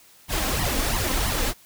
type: noise with flanger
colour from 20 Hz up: pink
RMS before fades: -24 dBFS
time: 0.28-1.54 s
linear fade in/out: 50 ms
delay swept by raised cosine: 0.97 to 3.87 ms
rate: 3 Hz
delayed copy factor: +0.75
effects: white hiss -53 dBFS RMS until 1.65 s